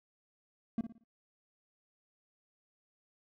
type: tone with echo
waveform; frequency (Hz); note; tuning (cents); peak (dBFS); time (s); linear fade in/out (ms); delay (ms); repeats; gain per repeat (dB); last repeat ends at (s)
triangle; 227.7; A#3; -40; -27; 0.78-0.81; 2; 57; 4; -9; 1.038
effects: noise-tail reverb RT60 0.2 s tail -26 dB re dry